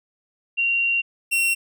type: tone pair in turn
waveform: sine / 45% pulse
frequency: 2758 / 2731 Hz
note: F7 / F7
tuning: -22 / -39 cents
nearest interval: unison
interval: 17 cents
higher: first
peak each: -18 dBFS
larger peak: neither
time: 0.57-1.02 / 1.31-1.55 s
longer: first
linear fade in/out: 20 ms
effects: none